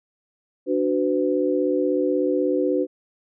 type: chord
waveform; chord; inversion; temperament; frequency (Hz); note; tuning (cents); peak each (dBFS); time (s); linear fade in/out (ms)
sine; B minor; first; equal with one note detuned; 293.7 / 370 / 503.4; D4 / F#4 / B4; 0 / 0 / +33; -23; 0.66-2.87; 50
effects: none